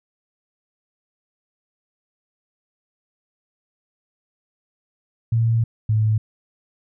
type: tone pair in turn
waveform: sine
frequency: 114.6 / 108.69 Hz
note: A#2 / A2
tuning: -29 / -21 cents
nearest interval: minor second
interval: 92 cents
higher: first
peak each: -15 dBFS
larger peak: neither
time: 5.32-5.64 / 5.89-6.18 s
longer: first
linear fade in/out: 5 ms
effects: none